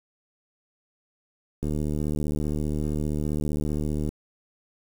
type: click train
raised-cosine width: 3 ms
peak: -16 dBFS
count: 186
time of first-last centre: 1.63-4.09 s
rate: 75.2 Hz
effects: 7-bit